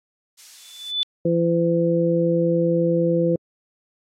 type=noise; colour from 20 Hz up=violet; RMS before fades=-33 dBFS; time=0.37-0.92 s; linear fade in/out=20 ms
type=tone with exponential growth; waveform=sine; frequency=3493 Hz; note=A7; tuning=13 cents flat; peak=-16 dBFS; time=0.57-1.03 s; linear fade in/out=0 ms; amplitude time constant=100 ms
type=harmonic tone; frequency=169.1 Hz; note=E3; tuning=44 cents sharp; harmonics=1 / 2 / 3; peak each=-21 / -22 / -20 dBFS; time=1.25-3.36 s; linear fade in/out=5 ms
effects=low-pass 6000 Hz 12 dB/octave + AAC 48 kbps